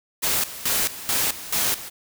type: noise with tremolo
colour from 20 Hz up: white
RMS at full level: -22 dBFS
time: 0.22-1.9 s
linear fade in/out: 20 ms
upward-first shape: square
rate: 2.3 Hz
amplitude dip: 80%
effects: none